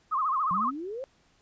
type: tone with vibrato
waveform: sine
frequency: 1155 Hz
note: D6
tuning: 29 cents flat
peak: -24 dBFS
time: 0.11-0.71 s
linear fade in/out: 20 ms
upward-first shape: sine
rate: 14 Hz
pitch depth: 180 cents each way
type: exponential sweep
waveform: sine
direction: up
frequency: 172.1 to 554.4 Hz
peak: -33 dBFS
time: 0.51-1.04 s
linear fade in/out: 0 ms
effects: pink hiss -65 dBFS RMS until 1.41 s + resampled to 16000 Hz